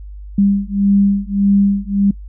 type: beating tone pair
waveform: sine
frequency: 198.6 / 200.3 Hz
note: G3 / G3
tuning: +23 / +38 cents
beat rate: 1.7 Hz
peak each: -14 dBFS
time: 0.38-2.11 s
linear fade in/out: 5 ms
effects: noise-tail reverb RT60 0.1 s tail -22 dB re dry + added 50 Hz sine -29 dBFS peak until 2.28 s